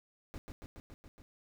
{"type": "noise with echo", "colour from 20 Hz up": "brown", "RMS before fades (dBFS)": -43, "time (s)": [0.34, 0.38], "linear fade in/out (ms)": 0, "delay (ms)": 140, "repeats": 6, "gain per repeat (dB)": -2, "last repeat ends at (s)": 1.22, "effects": []}